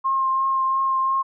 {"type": "tone with vibrato", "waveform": "sine", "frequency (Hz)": 1065, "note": "C6", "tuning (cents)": 30, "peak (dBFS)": -18, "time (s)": [0.04, 1.23], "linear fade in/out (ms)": 20, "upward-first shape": "triangle", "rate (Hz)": 2.9, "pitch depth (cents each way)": 17, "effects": []}